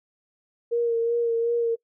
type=tone with vibrato; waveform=sine; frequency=466.2 Hz; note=A#4; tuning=in tune; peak=-20 dBFS; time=0.71-1.76 s; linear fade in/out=20 ms; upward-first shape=sine; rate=2.7 Hz; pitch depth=25 cents each way; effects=noise-tail reverb RT60 0.1 s tail -22 dB re dry